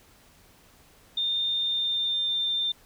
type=tone with pitch glide; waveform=sine; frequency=3624 to 3593 Hz; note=A#7 to A7; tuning=-50 to +36 cents; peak=-24 dBFS; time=1.17-2.72 s; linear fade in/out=5 ms; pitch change=-14 cents; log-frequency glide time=1.55-2.4 s; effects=pink hiss -57 dBFS RMS until 2.85 s